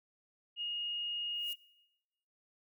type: tone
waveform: sine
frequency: 2861 Hz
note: F7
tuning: 41 cents sharp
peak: -35 dBFS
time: 0.56-1.56 s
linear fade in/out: 50 ms
type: noise with exponential growth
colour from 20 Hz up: violet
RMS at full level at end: -44 dBFS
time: 1.29-1.53 s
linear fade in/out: 1 ms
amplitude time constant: 52 ms
effects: noise-tail reverb RT60 1.0 s tail -21 dB re dry